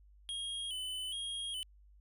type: tone with vibrato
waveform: square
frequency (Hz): 3136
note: G7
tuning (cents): 0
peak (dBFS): -38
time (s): 0.29-1.63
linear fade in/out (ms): 0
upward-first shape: square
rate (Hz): 1.2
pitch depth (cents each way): 68
effects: added 50 Hz sine -58 dBFS peak until 2 s + resampled to 32000 Hz